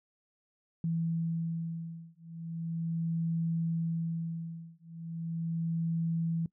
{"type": "beating tone pair", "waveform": "sine", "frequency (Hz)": [165.2, 165.58], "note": ["E3", "E3"], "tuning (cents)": [4, 8], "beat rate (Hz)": 0.38, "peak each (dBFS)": [-34, -34], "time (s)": [0.84, 6.46], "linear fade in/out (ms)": 2, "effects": ["noise-tail reverb RT60 0.1 s tail -20 dB re dry"]}